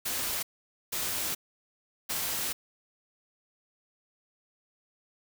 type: noise bursts at uneven times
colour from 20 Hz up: white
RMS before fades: -32 dBFS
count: 3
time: 0.05-0.43 / 0.92-1.35 / 2.09-2.53 s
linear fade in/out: 10 ms
effects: none